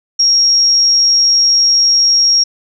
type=tone; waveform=sine; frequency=5588 Hz; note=F8; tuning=in tune; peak=-7 dBFS; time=0.19-2.44 s; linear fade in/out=10 ms; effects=none